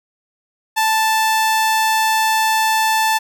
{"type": "tone", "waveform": "sawtooth", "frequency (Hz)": 880, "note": "A5", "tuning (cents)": 0, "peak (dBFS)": -10, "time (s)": [0.76, 3.19], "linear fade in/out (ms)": 20, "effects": []}